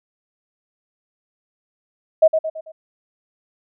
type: tone with echo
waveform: sine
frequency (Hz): 635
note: D#5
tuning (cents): +35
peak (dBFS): -7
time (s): 2.22-2.28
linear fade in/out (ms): 10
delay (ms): 110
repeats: 4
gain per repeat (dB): -7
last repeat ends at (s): 2.72
effects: none